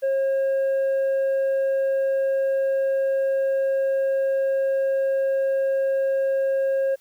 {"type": "tone with tanh clipping", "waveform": "sine", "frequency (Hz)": 540, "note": "C#5", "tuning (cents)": -45, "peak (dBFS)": -20, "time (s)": [0.02, 6.96], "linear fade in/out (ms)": 20, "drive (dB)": 3, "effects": ["white hiss -60 dBFS RMS until 7 s"]}